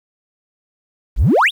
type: exponential sweep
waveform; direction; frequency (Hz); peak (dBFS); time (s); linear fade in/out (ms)
triangle; up; 34.65 to 3951; -6; 1.16-1.51; 50
effects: tanh soft clip ceiling -6 dBFS + 8-bit